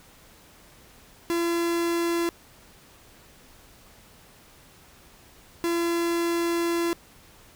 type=tone bursts at uneven times; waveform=45% pulse; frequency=340 Hz; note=F4; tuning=46 cents flat; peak=-23 dBFS; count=2; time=1.3-2.29 / 5.64-6.93 s; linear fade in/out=0 ms; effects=pink hiss -53 dBFS RMS until 7.55 s